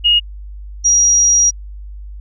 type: tone pair in turn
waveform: sine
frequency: 2867 / 5734 Hz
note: F7 / F8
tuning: +45 / +45 cents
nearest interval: octave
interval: 1200 cents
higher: second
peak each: -8 dBFS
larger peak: neither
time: 0.04-0.2 / 0.84-1.51 s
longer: second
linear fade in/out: 20 ms
effects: added 50 Hz sine -28 dBFS peak until 2.2 s